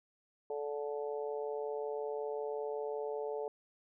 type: harmonic tone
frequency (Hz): 145.4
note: D3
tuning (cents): -17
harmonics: 3 / 4 / 5 / 6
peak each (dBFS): -37 / -42 / -47 / -47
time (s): 0.5-3.48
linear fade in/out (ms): 2
effects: none